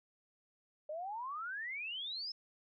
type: exponential sweep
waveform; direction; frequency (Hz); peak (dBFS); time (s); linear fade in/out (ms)
sine; up; 590 to 5274; -39; 0.89-2.32; 5
effects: none